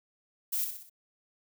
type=noise with echo; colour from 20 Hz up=violet; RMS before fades=-31 dBFS; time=0.52-0.65 s; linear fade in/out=10 ms; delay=62 ms; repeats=4; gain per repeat=-6 dB; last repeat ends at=0.898 s; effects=none